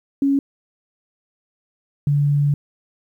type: tone pair in turn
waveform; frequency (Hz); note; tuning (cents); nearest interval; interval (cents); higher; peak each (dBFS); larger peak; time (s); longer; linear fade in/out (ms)
sine; 277.2 / 144.15; C#4 / D3; 0 / -32; major seventh; 1132; first; -14; neither; 0.22-0.39 / 2.07-2.54; second; 2
effects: 9-bit